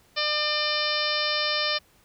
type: harmonic tone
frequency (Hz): 600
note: D5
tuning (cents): +37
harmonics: 1 / 2 / 3 / 4 / 5 / 6 / 7 / 8 / 9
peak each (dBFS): -32 / -32 / -32 / -32 / -32 / -32 / -32 / -32 / -32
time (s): 0.16-1.79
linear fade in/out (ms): 20
effects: pink hiss -60 dBFS RMS until 2.04 s

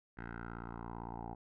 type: tone with low-pass filter sweep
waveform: 10% pulse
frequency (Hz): 57.8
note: A#1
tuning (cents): -14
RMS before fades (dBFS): -45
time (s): 0.17-1.35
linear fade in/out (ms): 10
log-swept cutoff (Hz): 1700 to 780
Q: 4.7
effects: none

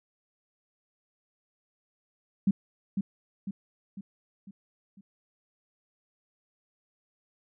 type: tone with echo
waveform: sine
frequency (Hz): 196.7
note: G3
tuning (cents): +6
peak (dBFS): -19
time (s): 2.47-2.51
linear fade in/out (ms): 5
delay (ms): 500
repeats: 5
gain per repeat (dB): -6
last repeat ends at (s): 5.01
effects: none

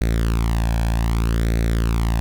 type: tone with flanger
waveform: sawtooth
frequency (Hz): 56.6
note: A1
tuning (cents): +50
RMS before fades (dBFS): -19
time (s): 0.01-2.2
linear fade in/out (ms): 0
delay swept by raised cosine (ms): 0.49 to 1.23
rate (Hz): 0.64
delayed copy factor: +0.7
effects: none

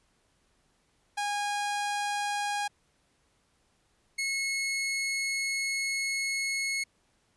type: tone pair in turn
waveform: sawtooth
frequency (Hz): 820 / 2180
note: G#5 / C#7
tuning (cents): -22 / -29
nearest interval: octave + perfect fourth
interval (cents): 1693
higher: second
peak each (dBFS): -25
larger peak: neither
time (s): 1.17-2.68 / 4.18-6.84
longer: second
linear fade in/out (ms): 10
effects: pink hiss -70 dBFS RMS until 7.36 s + resampled to 24000 Hz

